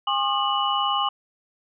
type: tone cluster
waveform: sine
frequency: 813 / 1073 / 1212 / 2951 Hz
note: G#5 / C6 / D#6 / F#7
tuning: -37 / +43 / -46 / -5 cents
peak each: -26 dBFS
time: 0.07-1.09 s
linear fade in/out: 5 ms
effects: none